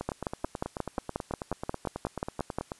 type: two click trains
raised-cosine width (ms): 1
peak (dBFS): -15 / -19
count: 15 / 26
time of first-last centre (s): 0.09-2.586 / 0.01-2.719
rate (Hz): 5.61 / 9.23
effects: white hiss -58 dBFS RMS until 2.79 s + resampled to 24000 Hz

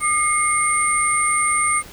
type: tone cluster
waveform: sine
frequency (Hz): 1217 / 2149 / 8930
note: D#6 / C7 / C#9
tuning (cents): -39 / +46 / +12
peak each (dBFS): -20 / -21 / -20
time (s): 0-1.83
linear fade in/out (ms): 50
effects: pink hiss -41 dBFS RMS until 1.92 s

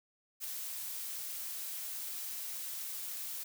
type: noise with ADSR envelope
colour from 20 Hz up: blue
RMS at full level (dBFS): -38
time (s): 0.4-3.44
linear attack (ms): 40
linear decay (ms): 13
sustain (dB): -3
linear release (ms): 10
effects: none

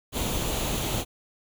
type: noise with comb filter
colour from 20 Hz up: pink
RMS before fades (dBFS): -28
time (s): 0.12-1.05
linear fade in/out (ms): 50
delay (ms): 0.29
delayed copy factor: +0.5
effects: none

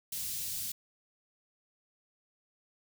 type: band-stop noise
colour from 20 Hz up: white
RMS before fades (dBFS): -37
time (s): 0.12-0.72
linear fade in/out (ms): 5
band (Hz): 150 to 3900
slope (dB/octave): 12
effects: none

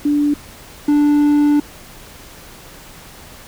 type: tone pair in turn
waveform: sine / triangle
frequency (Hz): 292.2 / 293.3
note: D4 / D4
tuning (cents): -9 / -2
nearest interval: unison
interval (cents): 7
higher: second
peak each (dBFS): -12 / -8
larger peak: second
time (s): 0.05-0.34 / 0.88-1.6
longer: second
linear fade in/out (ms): 5
effects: pink hiss -39 dBFS RMS until 3.47 s

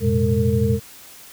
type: tone cluster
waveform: sine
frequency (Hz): 88 / 112.2 / 124.8 / 206.6 / 455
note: F2 / A2 / B2 / G#3 / A#4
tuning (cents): +14 / +34 / +19 / -9 / -42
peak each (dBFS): -22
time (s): 0-0.8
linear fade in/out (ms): 50
effects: white hiss -43 dBFS RMS until 1.32 s

